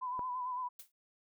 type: tone with vibrato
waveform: sine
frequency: 1002 Hz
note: B5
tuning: 25 cents sharp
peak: -35 dBFS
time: 0.01-0.69 s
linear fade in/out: 20 ms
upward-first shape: sine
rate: 8.9 Hz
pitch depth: 41 cents each way
type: click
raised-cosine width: 1 ms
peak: -29 dBFS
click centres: 0.193 s
type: noise with exponential decay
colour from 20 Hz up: blue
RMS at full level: -45 dBFS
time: 0.79-0.92 s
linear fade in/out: 5 ms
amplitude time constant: 27 ms
effects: none